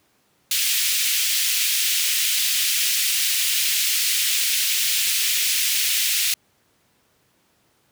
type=high-pass noise; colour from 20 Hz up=pink; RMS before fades=-21 dBFS; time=0.51-6.34 s; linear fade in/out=2 ms; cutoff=2400 Hz; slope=24 dB/octave; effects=pink hiss -63 dBFS RMS until 7.91 s + high-pass 100 Hz 12 dB/octave